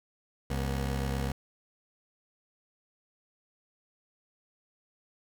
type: tone pair together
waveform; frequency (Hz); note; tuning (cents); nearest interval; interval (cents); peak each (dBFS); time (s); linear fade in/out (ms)
20% pulse; 67.51 / 241; C#2 / B3; -45 / -42; octave + minor seventh; 2203; -25 / -34; 0.5-1.32; 5
effects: none